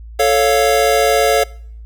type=chord; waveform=square; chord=A augmented; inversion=none; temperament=equal; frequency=440 / 554.4 / 698.5 Hz; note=A4 / C#5 / E#5; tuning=0 / 0 / 0 cents; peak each=-16 dBFS; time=0.19-1.44 s; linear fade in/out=10 ms; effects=noise-tail reverb RT60 0.6 s tail -23 dB re dry + added 56 Hz sine -31 dBFS peak until 1.85 s